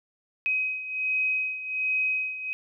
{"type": "beating tone pair", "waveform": "sine", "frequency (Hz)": [2527, 2528.3], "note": ["D#7", "D#7"], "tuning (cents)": [26, 27], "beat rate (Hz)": 1.3, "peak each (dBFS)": [-26, -31], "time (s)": [0.46, 2.53], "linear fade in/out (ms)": 0, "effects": []}